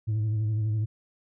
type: tone with vibrato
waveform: sine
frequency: 108 Hz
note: A2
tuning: 32 cents flat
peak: -21 dBFS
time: 0.07-0.86 s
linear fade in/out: 20 ms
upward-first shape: sine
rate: 12 Hz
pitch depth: 44 cents each way
effects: tanh soft clip ceiling -23 dBFS